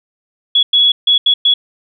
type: tone bursts at uneven times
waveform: sine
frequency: 3370 Hz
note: G#7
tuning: 25 cents sharp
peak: -7 dBFS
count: 5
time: 0.55-0.63 / 0.73-0.92 / 1.07-1.18 / 1.26-1.34 / 1.45-1.54 s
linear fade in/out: 5 ms
effects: none